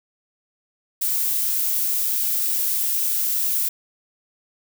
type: noise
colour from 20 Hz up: violet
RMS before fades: -22 dBFS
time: 1.01-3.69 s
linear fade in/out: 10 ms
effects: none